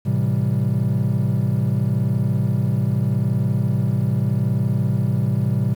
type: chord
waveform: triangle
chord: A minor seventh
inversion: none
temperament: equal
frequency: 110 / 130.81 / 164.81 / 196 Hz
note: A2 / C3 / E3 / G3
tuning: 0 / 0 / 0 / 0 cents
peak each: -19 / -18 / -24 / -22 dBFS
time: 0.05-5.75 s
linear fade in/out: 20 ms
effects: tanh soft clip ceiling -8 dBFS + 8-bit